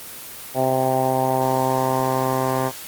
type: tone with low-pass filter sweep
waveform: 10% pulse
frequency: 130.81 Hz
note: C3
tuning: in tune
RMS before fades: -20 dBFS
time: 0.54-2.72 s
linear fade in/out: 50 ms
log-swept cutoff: 730 to 1200 Hz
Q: 3.8
effects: white hiss -36 dBFS RMS until 2.87 s + Opus 24 kbps